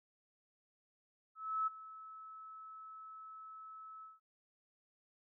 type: tone with ADSR envelope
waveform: sine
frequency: 1300 Hz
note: E6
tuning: 24 cents flat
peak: -31 dBFS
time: 1.35-4.2 s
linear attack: 320 ms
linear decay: 15 ms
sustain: -18 dB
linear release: 170 ms
effects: none